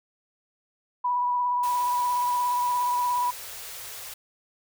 sine tone with vibrato, 981 Hz, B5, 12 cents flat, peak -22 dBFS, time 1.04-3.31 s, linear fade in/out 10 ms, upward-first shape sine, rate 17 Hz, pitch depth 20 cents each way
white band-stop noise, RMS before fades -39 dBFS, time 1.63-4.14 s, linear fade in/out 5 ms, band 140 to 400 Hz, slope 48 dB/octave
effects none

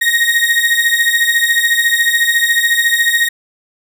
35% pulse beating tone pair, 1864.7 / 1878.7 Hz, A#6 / A#6, 0 / +13 cents, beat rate 14 Hz, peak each -12 dBFS, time 0.01-3.29 s, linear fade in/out 10 ms, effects none

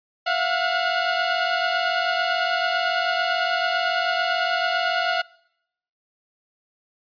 sawtooth tone cluster, 676 / 723 / 1437 Hz, E5 / F#5 / F6, +43 / -40 / +49 cents, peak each -21 dBFS, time 0.26-5.22 s, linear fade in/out 10 ms, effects noise-tail reverb RT60 0.8 s tail -25 dB re dry + resampled to 11025 Hz

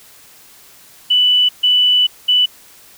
sine tone bursts at uneven times, 2977 Hz, F#7, 10 cents sharp, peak -9 dBFS, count 3, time 1.1-1.49 / 1.63-2.07 / 2.28-2.46 s, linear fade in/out 10 ms, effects white hiss -44 dBFS RMS until 2.97 s

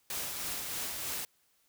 white noise with tremolo, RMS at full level -36 dBFS, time 0.1-1.25 s, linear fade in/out 2 ms, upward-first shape sine, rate 3.2 Hz, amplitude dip 30%, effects white hiss -71 dBFS RMS until 1.68 s

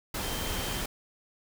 sine tone in noise, 3136 Hz, G7, in tune, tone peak -41 dBFS, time 0.23-0.81 s, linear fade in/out 5 ms, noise pink, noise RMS -33 dBFS, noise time 0.14-0.86 s, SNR -11 dB, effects none

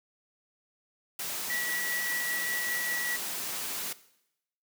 white noise, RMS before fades -35 dBFS, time 1.19-3.93 s, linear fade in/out 5 ms
triangle tone with tremolo, 1940 Hz, B6, 31 cents flat, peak -29 dBFS, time 1.5-3.16 s, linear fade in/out 0 ms, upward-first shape sine, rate 5.1 Hz, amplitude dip 25%
effects noise-tail reverb RT60 0.8 s tail -17 dB re dry + high-pass 150 Hz 12 dB/octave

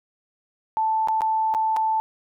sine tone with dropouts, 880 Hz, A5, in tune, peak -19 dBFS, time 0.77-2 s, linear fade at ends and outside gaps 0 ms, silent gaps 1.074-1.085 / 1.208-1.218 / 1.54-1.548 / 1.764-1.768 s, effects none

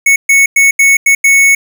square tone bursts at uneven times, 2211 Hz, C#7, 5 cents flat, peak -5 dBFS, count 6, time 0.06-0.16 / 0.29-0.46 / 0.56-0.71 / 0.79-0.97 / 1.06-1.15 / 1.24-1.55 s, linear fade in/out 5 ms, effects none

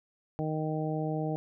harmonic tone, 155.56 Hz, D#3, in tune, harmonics 1 / 2 / 3 / 4 / 5, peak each -32 / -35 / -37 / -38 / -39 dBFS, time 0.39-1.36 s, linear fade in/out 0 ms, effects none

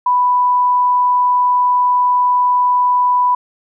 sine tone, 990 Hz, B5, 4 cents sharp, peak -10 dBFS, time 0.06-3.35 s, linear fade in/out 5 ms, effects none

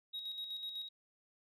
sine tone with tremolo, 3795 Hz, A#7, 30 cents sharp, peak -37 dBFS, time 0.13-0.89 s, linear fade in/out 20 ms, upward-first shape square, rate 8 Hz, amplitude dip 50%, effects tanh soft clip ceiling -37 dBFS

